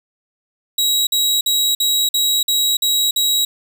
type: tone bursts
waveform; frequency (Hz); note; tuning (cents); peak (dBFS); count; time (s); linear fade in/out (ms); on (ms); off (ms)
sawtooth; 3851; B7; -44; -11; 8; 0.78-3.45; 5; 290; 50
effects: none